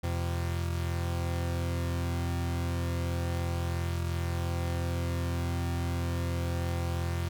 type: tone pair together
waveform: 40% pulse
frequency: 85.9 / 128.7 Hz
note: F2 / C3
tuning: -28 / -28 cents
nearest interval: perfect fifth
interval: 700 cents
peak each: -29 / -35 dBFS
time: 0.03-7.29 s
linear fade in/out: 10 ms
effects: none